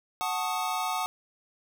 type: chord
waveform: square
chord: D# half-diminished seventh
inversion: first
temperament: equal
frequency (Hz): 740 / 880 / 1108.7 / 1244.5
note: F#5 / A5 / C#6 / D#6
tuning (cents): 0 / 0 / 0 / 0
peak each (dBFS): -33 / -34 / -38 / -34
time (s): 0.21-1.06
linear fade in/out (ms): 0
effects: none